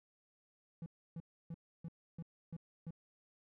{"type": "tone bursts", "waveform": "triangle", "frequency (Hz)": 165.5, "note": "E3", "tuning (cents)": 7, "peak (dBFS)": -40, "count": 7, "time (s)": [0.82, 2.907], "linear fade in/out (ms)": 2, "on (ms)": 41, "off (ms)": 300, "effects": []}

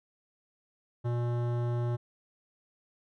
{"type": "tone with hard clipping", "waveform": "sine", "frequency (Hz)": 120, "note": "B2", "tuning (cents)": -49, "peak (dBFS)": -30, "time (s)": [1.04, 1.97], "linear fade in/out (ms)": 20, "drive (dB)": 16, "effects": []}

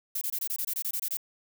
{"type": "noise bursts", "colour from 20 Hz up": "violet", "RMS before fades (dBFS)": -31, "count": 12, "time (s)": [0.15, 1.171], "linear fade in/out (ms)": 5, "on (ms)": 64, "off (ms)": 23, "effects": []}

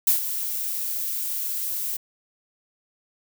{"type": "noise with ADSR envelope", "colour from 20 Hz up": "violet", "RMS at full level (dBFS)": -17, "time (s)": [0.07, 1.97], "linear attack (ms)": 5, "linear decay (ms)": 120, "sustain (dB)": -11, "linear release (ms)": 9, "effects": []}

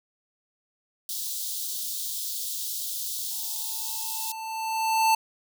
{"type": "high-pass noise", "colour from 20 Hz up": "white", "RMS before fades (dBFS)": -32, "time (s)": [1.09, 4.32], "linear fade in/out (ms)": 2, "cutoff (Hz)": 3400, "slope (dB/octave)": 48}
{"type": "tone with exponential growth", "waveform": "square", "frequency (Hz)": 888, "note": "A5", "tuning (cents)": 16, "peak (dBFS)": -18, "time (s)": [3.31, 5.15], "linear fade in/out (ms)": 5, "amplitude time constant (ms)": 400}
{"effects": []}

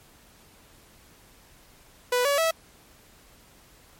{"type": "tone with pitch steps", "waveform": "sawtooth", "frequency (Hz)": [493.9, 567.3, 651.7], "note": ["B4", "C#5", "E5"], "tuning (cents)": [0, 40, -20], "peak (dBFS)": -17, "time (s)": [2.12, 2.51], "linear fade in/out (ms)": 5, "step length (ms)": 130, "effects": ["pink hiss -55 dBFS RMS until 3.99 s", "MP3 64 kbps"]}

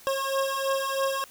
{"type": "beating tone pair", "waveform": "25% pulse", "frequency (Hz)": [540, 543.1], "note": ["C#5", "C#5"], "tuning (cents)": [-45, -36], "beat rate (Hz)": 3.1, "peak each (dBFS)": [-25, -24], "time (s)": [0.07, 1.24], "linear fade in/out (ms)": 0, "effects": ["white hiss -51 dBFS RMS until 1.3 s"]}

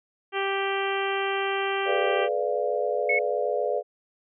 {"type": "harmonic tone", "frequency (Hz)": 392, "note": "G4", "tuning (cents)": 0, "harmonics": [1, 2, 3, 4, 5, 6, 7, 8], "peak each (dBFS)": [-28, -31, -33, -34, -35, -36, -36, -37], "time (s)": [0.32, 2.29], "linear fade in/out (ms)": 50}
{"type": "chord", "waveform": "sine", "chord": "G# diminished seventh", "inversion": "none", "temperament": "equal with one note detuned", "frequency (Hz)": [426, 493.9, 587.3, 698.5], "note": ["G#4", "B4", "D5", "F5"], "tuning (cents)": [44, 0, 0, 0], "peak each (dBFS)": [-29, -28, -28, -31], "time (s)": [1.85, 3.83], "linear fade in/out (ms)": 50}
{"type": "tone", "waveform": "sine", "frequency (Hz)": 2198, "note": "C#7", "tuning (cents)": -15, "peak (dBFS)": -21, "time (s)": [3.09, 3.19], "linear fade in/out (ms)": 5}
{"effects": []}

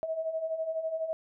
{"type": "beating tone pair", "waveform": "sine", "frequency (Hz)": [634, 646], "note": ["D#5", "E5"], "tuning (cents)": [32, -35], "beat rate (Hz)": 12, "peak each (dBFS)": [-37, -31], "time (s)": [0.03, 1.13], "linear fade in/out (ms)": 0, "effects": []}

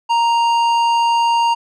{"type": "tone with tanh clipping", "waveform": "sine", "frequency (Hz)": 932.3, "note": "A#5", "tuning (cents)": 0, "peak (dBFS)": -14, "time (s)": [0.09, 1.55], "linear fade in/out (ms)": 20, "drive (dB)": 12, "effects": []}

